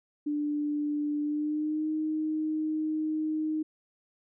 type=tone with pitch glide; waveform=sine; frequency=295.3 to 310.7 Hz; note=D4 to D#4; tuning=+10 to -2 cents; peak=-27 dBFS; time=0.26-3.63 s; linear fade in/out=10 ms; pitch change=+88 cents; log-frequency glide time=1.22-1.89 s; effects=none